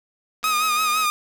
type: click train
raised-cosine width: 0.2 ms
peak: -22 dBFS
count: 149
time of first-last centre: 0.43-1.057 s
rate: 236 Hz
type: tone with vibrato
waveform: sawtooth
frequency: 1244.5 Hz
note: D#6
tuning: in tune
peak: -15 dBFS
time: 0.44-1.1 s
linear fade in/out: 0 ms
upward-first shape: sine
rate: 5.9 Hz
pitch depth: 49 cents each way
effects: none